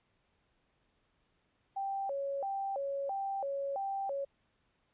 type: tone with vibrato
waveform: sine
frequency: 660 Hz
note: E5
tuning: 2 cents sharp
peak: -33 dBFS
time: 1.76-4.25 s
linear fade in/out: 10 ms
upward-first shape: square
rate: 1.5 Hz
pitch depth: 300 cents each way
effects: pink hiss -75 dBFS RMS until 4.93 s + resampled to 8000 Hz